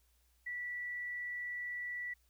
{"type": "tone", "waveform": "sine", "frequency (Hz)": 1956, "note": "B6", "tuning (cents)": -17, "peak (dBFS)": -38, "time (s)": [0.46, 2.14], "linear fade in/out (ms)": 10, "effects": ["added 60 Hz sine -70 dBFS peak until 2.29 s", "white hiss -75 dBFS RMS until 2.29 s"]}